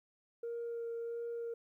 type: tone with vibrato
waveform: sine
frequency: 466.5 Hz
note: A#4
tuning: 1 cent sharp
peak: -36 dBFS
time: 0.43-1.54 s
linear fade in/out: 5 ms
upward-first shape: sine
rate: 1.5 Hz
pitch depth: 10 cents each way
effects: tanh soft clip ceiling -35 dBFS + 13-bit